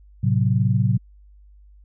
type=chord; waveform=sine; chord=F# diminished; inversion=first; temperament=equal; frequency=110 / 130.81 / 185 Hz; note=A2 / C3 / F#3; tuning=0 / 0 / 0 cents; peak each=-19 / -20 / -23 dBFS; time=0.23-0.98 s; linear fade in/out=10 ms; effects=added 50 Hz sine -46 dBFS peak until 1.84 s